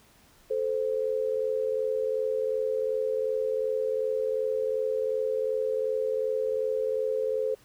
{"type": "tone pair together", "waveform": "sine", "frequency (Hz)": [437.3, 520], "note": ["A4", "C5"], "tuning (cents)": [-11, -11], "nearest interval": "minor third", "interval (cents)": 300, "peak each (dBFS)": -28, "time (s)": [0.5, 7.55], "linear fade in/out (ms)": 10, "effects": ["pink hiss -59 dBFS RMS until 7.64 s"]}